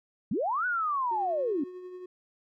sine linear two-way sweep, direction up then down, 155.56 to 1500 to 258.7 Hz, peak -26 dBFS, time 0.31-1.64 s, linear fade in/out 5 ms, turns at 0.66 s
triangle tone with tremolo, 364.3 Hz, F#4, 27 cents flat, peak -36 dBFS, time 1.11-2.06 s, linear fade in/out 5 ms, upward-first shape triangle, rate 11 Hz, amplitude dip 45%
effects none

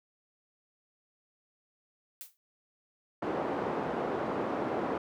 blue noise with exponential decay, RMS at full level -40 dBFS, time 2.21-2.37 s, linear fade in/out 0 ms, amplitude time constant 33 ms
pink band-pass noise, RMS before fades -33 dBFS, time 3.22-4.98 s, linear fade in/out 5 ms, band 290 to 880 Hz, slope 12 dB/octave
effects none

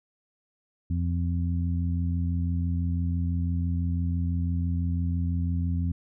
harmonic tone, 86 Hz, F2, 26 cents flat, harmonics 1 / 2 / 3, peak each -25 / -31 / -35 dBFS, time 0.9-5.92 s, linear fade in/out 5 ms, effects none

